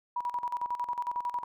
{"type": "tone with tremolo", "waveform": "sine", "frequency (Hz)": 970, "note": "B5", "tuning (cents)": -31, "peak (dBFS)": -28, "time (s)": [0.16, 1.44], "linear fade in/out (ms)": 5, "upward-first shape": "square", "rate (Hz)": 11, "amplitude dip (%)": 75, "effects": []}